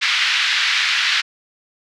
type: band-pass noise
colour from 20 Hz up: pink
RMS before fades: -18 dBFS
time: 0.01-1.22 s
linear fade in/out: 20 ms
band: 1600 to 4500 Hz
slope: 24 dB/octave
effects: none